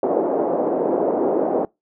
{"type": "band-pass noise", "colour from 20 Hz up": "pink", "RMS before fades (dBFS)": -20, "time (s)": [0.03, 1.65], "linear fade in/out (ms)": 2, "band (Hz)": [300, 690], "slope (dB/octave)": 24, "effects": ["noise-tail reverb RT60 0.2 s tail -24 dB re dry"]}